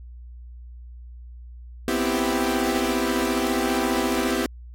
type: chord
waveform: sawtooth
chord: C major seventh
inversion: third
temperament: equal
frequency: 246.9 / 261.6 / 329.6 / 392 Hz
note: B3 / C4 / E4 / G4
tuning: 0 / 0 / 0 / 0 cents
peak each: -23 dBFS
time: 1.88-4.46 s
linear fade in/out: 0 ms
effects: added 60 Hz sine -38 dBFS peak until 4.74 s + AAC 64 kbps